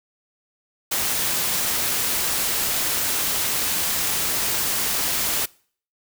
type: noise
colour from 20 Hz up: white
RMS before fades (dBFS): -23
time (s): 0.91-5.46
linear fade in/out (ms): 10
effects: noise-tail reverb RT60 0.5 s tail -24 dB re dry